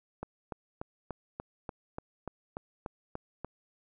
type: click train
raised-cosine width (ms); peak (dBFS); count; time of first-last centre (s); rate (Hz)
1; -23; 12; 0.23-3.446; 3.42
effects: none